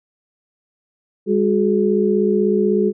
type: tone cluster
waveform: sine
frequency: 202.3 / 368.6 / 424.8 Hz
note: G#3 / F#4 / G#4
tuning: -45 / -7 / +39 cents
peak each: -18 dBFS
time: 1.26-2.93 s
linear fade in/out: 50 ms
effects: none